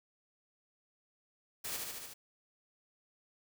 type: noise with echo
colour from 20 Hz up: white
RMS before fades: -40 dBFS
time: 1.64-1.77 s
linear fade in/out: 10 ms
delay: 74 ms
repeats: 5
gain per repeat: -2 dB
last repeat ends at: 2.14 s
effects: none